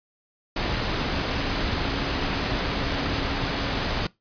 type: tone in noise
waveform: sine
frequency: 277.9 Hz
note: C#4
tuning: 4 cents sharp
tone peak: -35 dBFS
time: 1-3.83 s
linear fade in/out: 5 ms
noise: pink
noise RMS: -26 dBFS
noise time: 0.56-4.07 s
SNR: -12 dB
effects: noise-tail reverb RT60 0.2 s tail -22 dB re dry + resampled to 11025 Hz